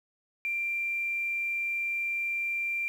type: tone with quantisation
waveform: sine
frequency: 2368 Hz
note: D7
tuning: 14 cents sharp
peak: -28 dBFS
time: 0.45-2.88 s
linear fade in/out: 0 ms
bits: 9
effects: none